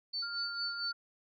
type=tone with tremolo; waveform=sine; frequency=4503 Hz; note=C#8; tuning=26 cents sharp; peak=-33 dBFS; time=0.13-0.92 s; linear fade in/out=10 ms; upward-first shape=sine; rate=4.4 Hz; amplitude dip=65%
type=tone; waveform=sine; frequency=1399 Hz; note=F6; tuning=3 cents sharp; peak=-39 dBFS; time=0.22-0.93 s; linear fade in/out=10 ms
effects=none

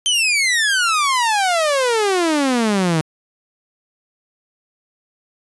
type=exponential sweep; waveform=sawtooth; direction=down; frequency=3136 to 153.7 Hz; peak=-11 dBFS; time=0.06-3.01 s; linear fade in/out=0 ms; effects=resampled to 24000 Hz

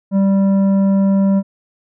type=tone with tanh clipping; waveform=triangle; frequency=195.5 Hz; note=G3; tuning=4 cents flat; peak=-12 dBFS; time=0.11-1.43 s; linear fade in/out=50 ms; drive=13 dB; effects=none

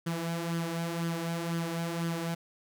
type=tone with flanger; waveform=sawtooth; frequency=167.6 Hz; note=E3; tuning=29 cents sharp; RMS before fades=-33 dBFS; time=0.06-2.35 s; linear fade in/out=10 ms; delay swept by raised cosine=0.61 to 4.71 ms; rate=2 Hz; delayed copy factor=+0.55; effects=none

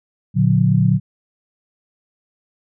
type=chord; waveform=sine; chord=Bb augmented; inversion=none; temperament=just; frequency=116.54 / 145.68 / 182.1 Hz; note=Bb2 / D3 / F#3; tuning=0 / -14 / -27 cents; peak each=-16 dBFS; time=0.34-1 s; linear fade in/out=50 ms; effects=none

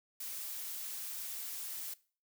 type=noise; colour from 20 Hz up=blue; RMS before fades=-42 dBFS; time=0.2-1.94 s; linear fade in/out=5 ms; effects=noise-tail reverb RT60 0.4 s tail -20 dB re dry

